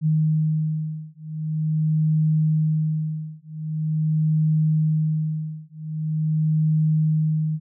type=beating tone pair; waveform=sine; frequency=155.6 / 156.04 Hz; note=D#3 / D#3; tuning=0 / +5 cents; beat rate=0.44 Hz; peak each=-22 / -22 dBFS; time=0.01-7.6 s; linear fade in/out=50 ms; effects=none